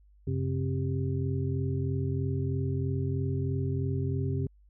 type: tone cluster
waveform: sine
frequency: 93.4 / 136.5 / 265 / 394.6 Hz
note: F#2 / C#3 / C4 / G4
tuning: +17 / -26 / +22 / +11 cents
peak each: -31 / -30 / -37 / -37 dBFS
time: 0.27-4.47 s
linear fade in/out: 5 ms
effects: added 50 Hz sine -56 dBFS peak until 4.69 s